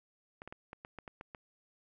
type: clicks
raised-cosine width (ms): 0.5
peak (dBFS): -30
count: 9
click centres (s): 0.419 / 0.476 / 0.525 / 0.731 / 0.849 / 0.987 / 1.078 / 1.211 / 1.348
effects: none